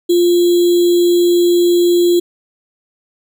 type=tone with sample-and-hold; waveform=sine; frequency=349.2 Hz; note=F4; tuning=in tune; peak=-8 dBFS; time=0.09-2.2 s; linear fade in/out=10 ms; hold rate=3675 Hz; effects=none